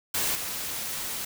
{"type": "noise with level steps", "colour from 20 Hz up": "white", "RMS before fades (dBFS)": [-27, -33], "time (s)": [0.14, 1.25], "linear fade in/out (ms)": 5, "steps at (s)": 0.35, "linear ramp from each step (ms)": 5, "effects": []}